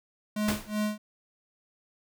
square tone with tremolo, 211.3 Hz, G#3, 30 cents sharp, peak -26 dBFS, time 0.36-0.98 s, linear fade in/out 5 ms, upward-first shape sine, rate 2.7 Hz, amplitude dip 100%
pink noise with exponential decay, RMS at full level -27 dBFS, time 0.48-0.78 s, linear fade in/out 5 ms, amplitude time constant 65 ms
effects none

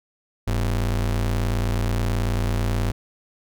square ring-modulated tone, 73.42 Hz, D2, in tune, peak -18 dBFS, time 0.47-2.92 s, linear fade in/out 10 ms, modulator 29.3 Hz, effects none

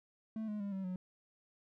triangle tone with pitch steps, 220 / 210.2 / 200.8 / 191.85 / 183.3 Hz, A3 / G#3 / G3 / G3 / F#3, 0 / +21 / +42 / -37 / -16 cents, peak -35 dBFS, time 0.36-0.96 s, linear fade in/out 2 ms, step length 120 ms, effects none

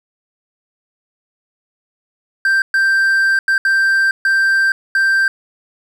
triangle tone bursts at uneven times, 1571 Hz, G6, 3 cents sharp, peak -9 dBFS, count 6, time 2.45-2.62 / 2.74-3.39 / 3.48-3.58 / 3.65-4.11 / 4.25-4.72 / 4.95-5.28 s, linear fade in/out 2 ms, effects none

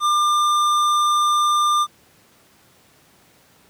sine tone with tanh clipping, 1197 Hz, D6, 33 cents sharp, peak -17 dBFS, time 0-1.87 s, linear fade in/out 50 ms, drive 15 dB, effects pink hiss -54 dBFS RMS until 3.69 s + high-pass 100 Hz 12 dB/octave

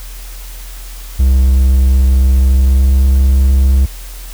triangle tone with pitch glide, 65.41 to 66.67 Hz, C2 to C2, 0 to +33 cents, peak -4 dBFS, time 1.19-3.86 s, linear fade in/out 10 ms, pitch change +33 cents, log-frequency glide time 2.38-3.12 s, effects added 42 Hz sine -26 dBFS peak until 4.33 s + white hiss -35 dBFS RMS until 4.33 s

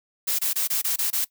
blue noise bursts, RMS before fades -24 dBFS, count 7, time 0.27-1.248 s, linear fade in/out 10 ms, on 120 ms, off 23 ms, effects noise-tail reverb RT60 0.1 s tail -21 dB re dry

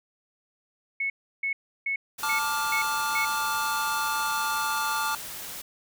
sine tone bursts, 2200 Hz, C#7, 14 cents flat, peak -25 dBFS, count 6, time 1-3.25 s, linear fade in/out 5 ms, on 100 ms, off 330 ms
white noise, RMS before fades -38 dBFS, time 2.18-5.62 s, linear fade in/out 10 ms
square chord, D minor, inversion second, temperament just, 881 / 1174.7 / 1409.6 Hz, A5 / D6 / F6, +2 / 0 / +16 cents, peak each -31 dBFS, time 2.23-5.15 s, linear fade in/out 2 ms
effects none

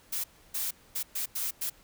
blue noise bursts at uneven times, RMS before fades -32 dBFS, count 6, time 0.12-0.24 / 0.54-0.71 / 0.95-1.03 / 1.15-1.26 / 1.35-1.51 / 1.61-1.7 s, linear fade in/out 10 ms, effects pink hiss -59 dBFS RMS until 1.83 s

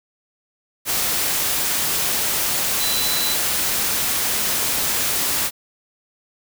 sine tone in noise, 3998 Hz, B7, 20 cents sharp, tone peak -24 dBFS, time 2.78-3.38 s, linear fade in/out 50 ms, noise white, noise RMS -21 dBFS, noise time 0.85-5.51 s, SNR -6 dB, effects none

